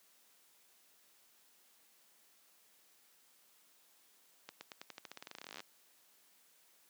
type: accelerating click train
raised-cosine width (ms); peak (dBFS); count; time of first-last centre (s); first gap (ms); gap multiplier
0.2; -29; 26; 4.49-5.604; 120; 0.9
effects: white hiss -68 dBFS RMS until 6.89 s + high-pass 200 Hz 12 dB/octave